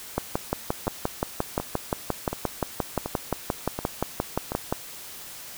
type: two click trains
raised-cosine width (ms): 1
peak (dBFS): -9 / -14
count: 27 / 6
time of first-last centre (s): 0.18-4.725 / 0.87-4.52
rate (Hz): 5.72 / 1.37
effects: white hiss -41 dBFS RMS until 5.57 s